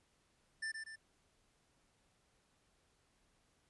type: tone with echo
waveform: square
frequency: 1775 Hz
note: A6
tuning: 15 cents sharp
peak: -39 dBFS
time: 0.62-0.72 s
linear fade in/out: 10 ms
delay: 120 ms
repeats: 2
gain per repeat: -5 dB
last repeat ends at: 0.96 s
effects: pink hiss -75 dBFS RMS until 3.69 s + resampled to 24000 Hz